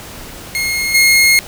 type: tone with level steps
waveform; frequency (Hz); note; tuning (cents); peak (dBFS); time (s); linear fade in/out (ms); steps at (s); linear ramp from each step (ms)
sawtooth; 2150; C7; +47; -12 / -4; 0.55-1.39; 0; 0.94; 10
effects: pink hiss -32 dBFS RMS until 1.47 s